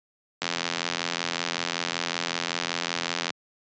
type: click train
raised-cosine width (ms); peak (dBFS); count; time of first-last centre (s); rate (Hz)
0.2; -8; 247; 0.42-3.304; 85.3
effects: high-pass 150 Hz 12 dB/octave + resampled to 16000 Hz